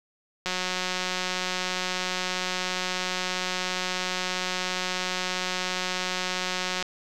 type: click train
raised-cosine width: 0.2 ms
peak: -11 dBFS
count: 1166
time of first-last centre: 0.46-6.826 s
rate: 183 Hz
effects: none